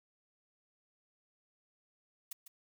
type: noise with echo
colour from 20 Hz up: blue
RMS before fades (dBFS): -42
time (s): 2.31-2.33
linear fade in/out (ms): 5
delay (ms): 150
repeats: 1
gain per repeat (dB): -10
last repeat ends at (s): 2.48
effects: none